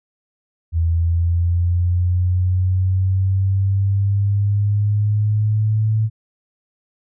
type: linear sweep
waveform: sine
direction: up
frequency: 82.41 to 110 Hz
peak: -14 dBFS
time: 0.72-6.1 s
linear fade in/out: 50 ms
effects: none